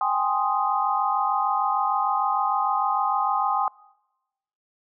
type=chord; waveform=sine; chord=Ab major seventh; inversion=third; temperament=equal; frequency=784 / 830.6 / 1046.5 / 1244.5 Hz; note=G5 / Ab5 / C6 / Eb6; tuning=0 / 0 / 0 / 0 cents; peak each=-26 dBFS; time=0.01-3.68 s; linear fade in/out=2 ms; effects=noise-tail reverb RT60 1.0 s tail -24 dB re dry